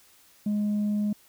sine tone with tanh clipping, 208.2 Hz, G#3, 5 cents sharp, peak -24 dBFS, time 0.46-1.13 s, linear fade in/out 5 ms, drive 1 dB, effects white hiss -58 dBFS RMS until 1.28 s

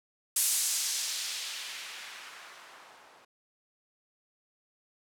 violet noise with low-pass filter sweep, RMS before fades -35 dBFS, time 0.36-3.25 s, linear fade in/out 5 ms, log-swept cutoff 10000 to 680 Hz, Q 0.98, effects none

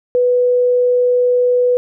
sine tone, 493.9 Hz, B4, in tune, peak -10 dBFS, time 0.15-1.77 s, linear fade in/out 0 ms, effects none

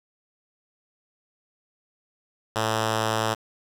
5% pulse tone with notch filter, 110.4 Hz, A2, 6 cents sharp, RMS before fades -25 dBFS, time 2.55-3.35 s, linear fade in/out 20 ms, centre 270 Hz, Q 1.7, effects low-pass 10000 Hz 12 dB/octave + 7-bit

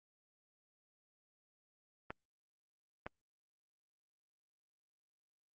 clicks, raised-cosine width 0.5 ms, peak -26 dBFS, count 2, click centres 2.105 / 3.065 s, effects Opus 24 kbps

